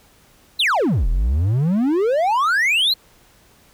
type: exponential two-way sweep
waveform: triangle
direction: down then up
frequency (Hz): 4262 to 36.89 to 4262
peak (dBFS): -13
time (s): 0.59-2.94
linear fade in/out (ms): 10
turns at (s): 1.08
effects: pink hiss -53 dBFS RMS until 3.73 s